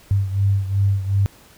sine beating tone pair, 98.1 / 100.8 Hz, G2 / G2, +2 / +49 cents, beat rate 2.7 Hz, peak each -17 / -22 dBFS, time 0.11-1.26 s, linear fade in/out 0 ms, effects pink hiss -49 dBFS RMS until 1.57 s

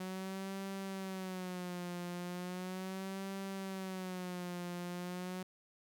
sawtooth tone with vibrato, 185 Hz, F#3, in tune, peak -36 dBFS, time 0-5.43 s, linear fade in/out 5 ms, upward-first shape sine, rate 0.37 Hz, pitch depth 86 cents each way, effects none

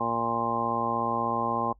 harmonic tone, 116.54 Hz, A#2, in tune, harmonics 1 / 2 / 3 / 4 / 5 / 6 / 7 / 8 / 9, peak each -40 / -34 / -37 / -36 / -35 / -38 / -31 / -38 / -29 dBFS, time 0-1.73 s, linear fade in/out 10 ms, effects noise-tail reverb RT60 0.1 s tail -23 dB re dry + added 50 Hz sine -55 dBFS peak until 1.79 s

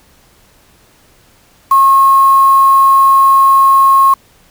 sine tone with quantisation, 1084 Hz, C#6, 39 cents flat, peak -4 dBFS, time 1.71-4.14 s, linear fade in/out 5 ms, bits 4, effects pink hiss -48 dBFS RMS until 4.5 s

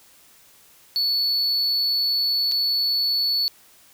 triangle tone with dropouts, 4435 Hz, C#8, in tune, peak -18 dBFS, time 0.96-3.48 s, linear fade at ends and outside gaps 0 ms, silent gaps 2.515-2.52 s, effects white hiss -53 dBFS RMS until 3.93 s

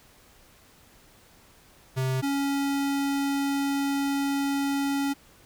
square tone pair in turn, 130.81 / 278.8 Hz, C3 / C#4, 0 / +10 cents, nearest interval octave + minor second, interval 1310 cents, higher second, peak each -25 / -25 dBFS, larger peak neither, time 1.96-2.22 / 2.22-5.14 s, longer second, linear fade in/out 20 ms, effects pink hiss -56 dBFS RMS until 5.45 s

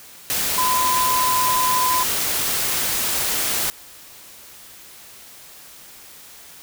sine tone in noise, 1011 Hz, B5, 40 cents sharp, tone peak -18 dBFS, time 0.58-2.03 s, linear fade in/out 0 ms, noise white, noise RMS -22 dBFS, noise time 0.3-3.7 s, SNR +1 dB, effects white hiss -43 dBFS RMS until 6.62 s

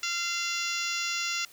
harmonic tone with a mistuned harmonic, 690 Hz, F5, 21 cents flat, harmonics 2 / 3 / 4 / 5 / 6 / 7 / 8 / 9 / 10, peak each -36 / -36 / -34 / -39 / -39 / -38 / -39 / -39 / -39 dBFS, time 0.03-1.45 s, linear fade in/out 2 ms, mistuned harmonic 9, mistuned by -70 cents, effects white hiss -54 dBFS RMS until 1.52 s

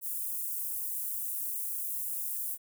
white high-pass noise, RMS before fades -35 dBFS, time 0.01-2.58 s, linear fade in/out 50 ms, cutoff 9700 Hz, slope 24 dB/octave, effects none

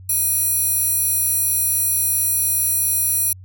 square tone with high-pass filter, 830.6 Hz, G#5, in tune, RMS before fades -19 dBFS, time 0.09-3.33 s, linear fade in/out 5 ms, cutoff 11000 Hz, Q 2.4, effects added 93 Hz sine -37 dBFS peak until 3.44 s

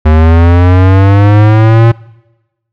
square linear sweep, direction up, 76.5 to 116.54 Hz, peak -3 dBFS, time 0.05-1.92 s, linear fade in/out 10 ms, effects noise-tail reverb RT60 1.0 s tail -23 dB re dry + low-pass 2000 Hz 12 dB/octave

